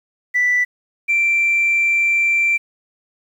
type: tone pair in turn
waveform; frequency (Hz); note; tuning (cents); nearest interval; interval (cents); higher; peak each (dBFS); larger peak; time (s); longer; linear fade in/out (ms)
sine; 1975.5 / 2351; B6 / D7; 0 / +1; minor third; 301; second; -12; neither; 0.34-0.65 / 1.08-2.58; second; 20
effects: tanh soft clip ceiling -10 dBFS + 8-bit